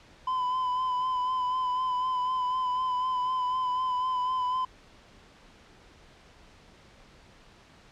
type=tone with vibrato; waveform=triangle; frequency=1011 Hz; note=B5; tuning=40 cents sharp; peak=-24 dBFS; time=0.27-4.65 s; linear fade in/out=5 ms; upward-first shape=sine; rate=4 Hz; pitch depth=28 cents each way; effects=pink hiss -55 dBFS RMS until 7.91 s + low-pass 5000 Hz 12 dB/octave